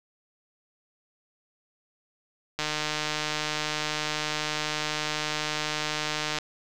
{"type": "click train", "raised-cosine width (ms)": 0.2, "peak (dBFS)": -11, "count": 578, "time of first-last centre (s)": [2.59, 6.386], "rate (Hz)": 152, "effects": []}